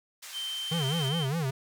white band-pass noise, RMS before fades -44 dBFS, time 0.22-1.09 s, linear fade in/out 10 ms, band 1100 to 8200 Hz, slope 12 dB/octave
triangle tone, 3115 Hz, G7, 12 cents flat, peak -31 dBFS, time 0.32-1.28 s, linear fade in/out 50 ms
square tone with vibrato, 149.5 Hz, D3, 31 cents sharp, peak -28 dBFS, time 0.71-1.51 s, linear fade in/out 10 ms, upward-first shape sine, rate 4.9 Hz, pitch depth 230 cents each way
effects none

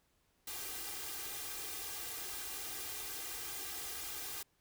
white noise with comb filter, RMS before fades -43 dBFS, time 0.47-4.43 s, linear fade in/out 5 ms, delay 2.5 ms, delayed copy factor +0.85, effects pink hiss -75 dBFS RMS until 4.6 s

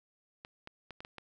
clicks, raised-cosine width 0.3 ms, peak -29 dBFS, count 6, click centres 0.449 / 0.674 / 0.907 / 1.005 / 1.049 / 1.183 s, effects none

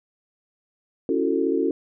sine chord, F# minor seventh, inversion second, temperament just, 277.5 / 333 / 370 / 444 Hz, C#4 / E4 / F#4 / A4, +2 / +18 / 0 / +16 cents, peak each -25 dBFS, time 1.09-1.71 s, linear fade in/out 2 ms, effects none

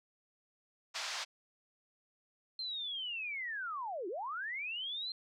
white band-pass noise, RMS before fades -40 dBFS, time 0.94-1.25 s, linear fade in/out 20 ms, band 670 to 5700 Hz, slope 24 dB/octave
sine linear two-way sweep, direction down then up, 4186 to 329.6 to 4186 Hz, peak -37 dBFS, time 2.59-5.12 s, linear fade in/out 2 ms, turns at 4.08 s
effects none

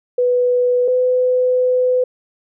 sine tone pair in turn, 493.9 / 503.7 Hz, B4 / B4, 0 / +34 cents, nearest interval unison, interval 34 cents, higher second, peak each -12 dBFS, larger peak neither, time 0.18-0.88 / 0.88-2.04 s, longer second, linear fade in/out 5 ms, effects none

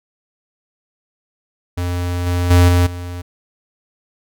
square tone with level steps, 88.4 Hz, F2, 22 cents sharp, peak -19 / -16 / -8 / -11 / -26 dBFS, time 1.77-3.22 s, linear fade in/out 10 ms, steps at 2.26 / 2.5 / 2.68 / 2.86 s, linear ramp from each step 10 ms, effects none

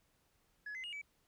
sine tone with pitch steps, 1691 / 2050 / 2863 / 2294 Hz, G#6 / C7 / F7 / D7, +31 / -36 / +42 / -41 cents, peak -40 dBFS, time 0.66-1.016 s, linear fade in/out 5 ms, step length 89 ms, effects tanh soft clip ceiling -40 dBFS + pink hiss -75 dBFS RMS until 1.27 s

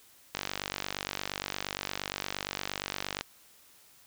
click train, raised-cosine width 0.2 ms, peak -14 dBFS, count 140, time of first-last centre 0.35-3.21 s, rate 48.6 Hz, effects white hiss -59 dBFS RMS until 4.06 s

